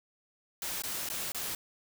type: noise with dropouts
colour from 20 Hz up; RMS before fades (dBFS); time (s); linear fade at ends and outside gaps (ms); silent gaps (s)
white; -36; 0.62-1.55; 2; 0.821-0.836 / 1.089-1.099 / 1.32-1.346
effects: none